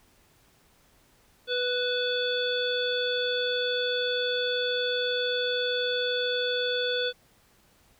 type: harmonic tone with a mistuned harmonic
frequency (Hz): 493.9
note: B4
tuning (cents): 0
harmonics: 1 / 3 / 5 / 7 / 9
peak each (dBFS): -28 / -32 / -40 / -30 / -39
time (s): 1.47-7.13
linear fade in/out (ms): 50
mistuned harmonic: 5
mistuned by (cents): +74
effects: pink hiss -62 dBFS RMS until 7.99 s